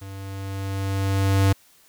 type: tone with level ramp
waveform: square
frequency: 97.4 Hz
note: G2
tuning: 11 cents flat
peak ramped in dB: -36 to -15 dBFS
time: 0.01-1.53 s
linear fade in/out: 10 ms
effects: white hiss -56 dBFS RMS until 1.88 s